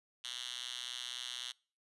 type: tone with high-pass filter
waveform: 5% pulse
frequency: 123.7 Hz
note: B2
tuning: 3 cents sharp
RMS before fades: -43 dBFS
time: 0.24-1.52 s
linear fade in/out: 5 ms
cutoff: 3000 Hz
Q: 3.1
effects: noise-tail reverb RT60 0.4 s tail -25 dB re dry + resampled to 24000 Hz